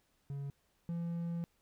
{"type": "tone pair in turn", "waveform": "triangle", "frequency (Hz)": [140, 169.71], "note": ["C#3", "F3"], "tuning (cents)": [18, -49], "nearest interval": "minor third", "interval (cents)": 333, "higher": "second", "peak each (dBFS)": [-36, -33], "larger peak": "second", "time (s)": [[0.3, 0.5], [0.89, 1.44]], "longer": "second", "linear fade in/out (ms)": 0, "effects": ["pink hiss -75 dBFS RMS until 1.61 s"]}